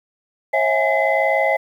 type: tone cluster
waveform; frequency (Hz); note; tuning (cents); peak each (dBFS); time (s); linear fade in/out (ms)
sine; 542 / 648 / 709 / 828 / 2037; C#5 / E5 / F5 / G#5 / C7; -39 / -30 / +26 / -5 / -47; -20 / -19 / -28 / -21 / -20; 0.53-1.57; 10
effects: tanh soft clip ceiling -6 dBFS + 8-bit